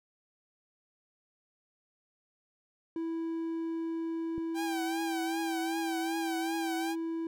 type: tone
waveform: triangle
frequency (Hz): 328.8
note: E4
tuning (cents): -4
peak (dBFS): -30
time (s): 2.96-7.27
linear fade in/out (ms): 2
type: click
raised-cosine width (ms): 3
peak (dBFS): -29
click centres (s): 4.38
type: tone with vibrato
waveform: sawtooth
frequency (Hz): 784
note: G5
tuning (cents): 0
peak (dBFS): -31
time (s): 4.54-6.96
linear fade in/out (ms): 50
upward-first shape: triangle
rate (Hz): 2.6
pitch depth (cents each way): 94
effects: none